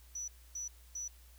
sine tone bursts, 5920 Hz, F#8, in tune, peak -38 dBFS, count 3, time 0.15-1.08 s, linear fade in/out 5 ms, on 130 ms, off 270 ms, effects added 60 Hz sine -56 dBFS peak until 1.38 s + white hiss -64 dBFS RMS until 1.38 s

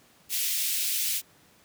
white high-pass noise, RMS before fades -28 dBFS, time 0.29-1.22 s, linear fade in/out 50 ms, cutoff 2300 Hz, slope 24 dB/octave, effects pink hiss -59 dBFS RMS until 1.64 s + high-pass 100 Hz 12 dB/octave

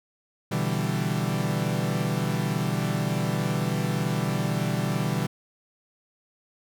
40% pulse chord, E minor seventh, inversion second, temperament equal, 123.47 / 146.83 / 164.81 / 196 Hz, B2 / D3 / E3 / G3, 0 / 0 / 0 / 0 cents, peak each -29 dBFS, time 0.51-5.27 s, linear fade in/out 10 ms, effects none

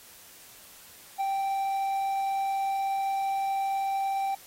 triangle tone with ADSR envelope, 782 Hz, G5, 4 cents flat, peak -22 dBFS, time 1.18-4.35 s, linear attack 28 ms, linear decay 9 ms, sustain -2 dB, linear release 6 ms, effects white hiss -51 dBFS RMS until 4.46 s + AAC 48 kbps

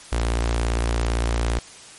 sawtooth tone with notch filter, 57.6 Hz, A#1, 20 cents flat, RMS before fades -22 dBFS, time 0.12-1.59 s, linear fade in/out 5 ms, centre 160 Hz, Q 0.95, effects white hiss -43 dBFS RMS until 1.98 s + MP3 48 kbps

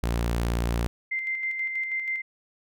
sawtooth tone, 58.27 Hz, A#1, in tune, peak -20 dBFS, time 0.03-0.87 s, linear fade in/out 0 ms
sine tone with tremolo, 2085 Hz, C7, 7 cents flat, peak -25 dBFS, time 1.11-2.22 s, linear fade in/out 10 ms, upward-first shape square, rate 6.2 Hz, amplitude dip 40%
effects none

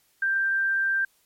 sine tone, 1577 Hz, G6, 10 cents sharp, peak -21 dBFS, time 0.22-1.05 s, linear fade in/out 5 ms, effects white hiss -65 dBFS RMS until 1.25 s + MP3 64 kbps

